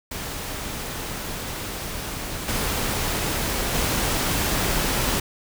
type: noise with level steps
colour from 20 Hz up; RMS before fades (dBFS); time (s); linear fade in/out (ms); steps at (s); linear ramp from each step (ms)
pink; -31 / -25 / -23; 0.11-5.2; 5; 2.48 / 3.74; 5
effects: none